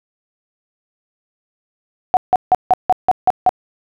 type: tone bursts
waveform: sine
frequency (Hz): 740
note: F#5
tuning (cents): 0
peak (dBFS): -7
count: 8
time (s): 2.14-3.492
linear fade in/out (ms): 0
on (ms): 29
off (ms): 160
effects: none